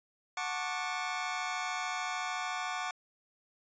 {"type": "chord", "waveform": "25% pulse", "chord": "D major seventh", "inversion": "first", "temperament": "just", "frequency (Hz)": [734.2, 881, 1101.2, 1174.7], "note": ["F#5", "A5", "C#6", "D6"], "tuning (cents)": [-14, 2, -12, 0], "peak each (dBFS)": [-34, -38, -36, -36], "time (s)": [0.37, 2.91], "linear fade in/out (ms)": 2, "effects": ["resampled to 16000 Hz"]}